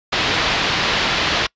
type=low-pass noise; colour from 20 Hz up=white; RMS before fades=-19 dBFS; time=0.12-1.47 s; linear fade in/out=10 ms; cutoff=4100 Hz; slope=24 dB/octave; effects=noise-tail reverb RT60 0.1 s tail -25 dB re dry + resampled to 16000 Hz